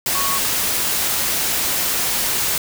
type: tone in noise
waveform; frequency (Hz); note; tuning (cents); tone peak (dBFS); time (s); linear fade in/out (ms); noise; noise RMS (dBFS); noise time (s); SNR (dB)
sine; 1108.7; C#6; 0; -23; 0.15-0.38; 2; white; -20; 0.06-2.58; -6
effects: none